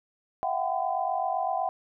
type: tone cluster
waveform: sine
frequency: 658 / 727 / 775 / 1015 Hz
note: E5 / F#5 / G5 / B5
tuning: -3 / -31 / -20 / +47 cents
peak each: -33 / -30 / -29 / -35 dBFS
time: 0.43-1.69 s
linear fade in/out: 0 ms
effects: none